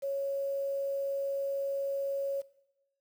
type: tone with quantisation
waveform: sine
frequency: 553 Hz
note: C#5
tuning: 4 cents flat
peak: -30 dBFS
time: 0.02-2.42 s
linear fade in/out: 20 ms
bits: 9
effects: noise-tail reverb RT60 0.9 s tail -18 dB re dry